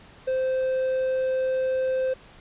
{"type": "tone", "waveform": "triangle", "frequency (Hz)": 520, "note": "C5", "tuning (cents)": -11, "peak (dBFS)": -20, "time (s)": [0.27, 2.14], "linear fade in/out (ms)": 10, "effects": ["pink hiss -50 dBFS RMS until 2.4 s", "resampled to 8000 Hz"]}